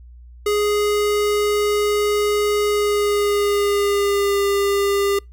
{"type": "tone with pitch glide", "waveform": "square", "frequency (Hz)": [415.3, 400.5], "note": ["G#4", "G4"], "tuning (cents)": [0, 37], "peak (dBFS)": -17, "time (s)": [0.46, 5.19], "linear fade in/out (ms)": 5, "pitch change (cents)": -63, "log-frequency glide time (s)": [2.67, 4.42], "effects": ["noise-tail reverb RT60 0.2 s tail -26 dB re dry", "added 60 Hz sine -39 dBFS peak until 5.32 s"]}